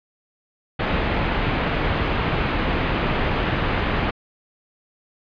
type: low-pass noise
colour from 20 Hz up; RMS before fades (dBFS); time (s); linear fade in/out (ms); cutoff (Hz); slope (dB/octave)
pink; -22; 0.79-4.11; 10; 3000; 24
effects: resampled to 11025 Hz